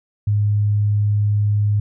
sine tone, 103.83 Hz, G#2, in tune, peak -14 dBFS, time 0.27-1.8 s, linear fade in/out 5 ms, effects none

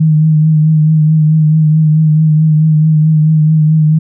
sine tone with vibrato, 155.56 Hz, D#3, in tune, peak -5 dBFS, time 0-3.99 s, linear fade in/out 10 ms, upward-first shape triangle, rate 4.6 Hz, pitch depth 38 cents each way, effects none

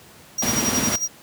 square tone with tremolo, 5720 Hz, F8, 41 cents sharp, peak -20 dBFS, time 0.38-1.08 s, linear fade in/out 5 ms, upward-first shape sine, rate 11 Hz, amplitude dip 80%
pink noise, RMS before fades -24 dBFS, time 0.42-0.96 s, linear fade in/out 5 ms
sine tone bursts, 233.1 Hz, A#3, in tune, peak -20 dBFS, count 10, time 0.43-0.892 s, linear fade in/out 5 ms, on 21 ms, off 28 ms
effects pink hiss -47 dBFS RMS until 1.22 s + high-pass 100 Hz 12 dB/octave

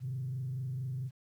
sine tone with frequency modulation, 129.3 Hz, C3, 20 cents flat, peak -33 dBFS, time 0-1.11 s, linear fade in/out 50 ms, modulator 24.4 Hz, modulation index 0.51, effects tanh soft clip ceiling -29 dBFS + 11-bit

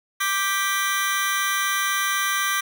sawtooth chord, G major, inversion second, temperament just, 1176 / 1568 / 1960 Hz, D6 / G6 / B6, +2 / 0 / -14 cents, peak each -21 / -22 / -23 dBFS, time 0.2-2.61 s, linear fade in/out 10 ms, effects none

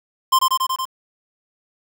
square tone with echo, 1046.5 Hz, C6, in tune, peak -12 dBFS, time 0.32-0.39 s, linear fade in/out 10 ms, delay 93 ms, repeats 5, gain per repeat -2 dB, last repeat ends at 0.855 s, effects 7-bit

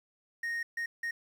triangle tone bursts at uneven times, 1859 Hz, A#6, 5 cents flat, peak -30 dBFS, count 3, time 0.43-0.63 / 0.77-0.86 / 1.03-1.11 s, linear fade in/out 5 ms, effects 10-bit

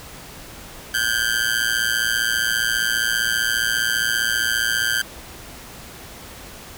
sawtooth tone with amplitude modulation, 1568 Hz, G6, in tune, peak -11 dBFS, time 0.94-5.02 s, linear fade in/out 5 ms, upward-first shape sine, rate 115 Hz, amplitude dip 95%, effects pink hiss -39 dBFS RMS until 6.77 s

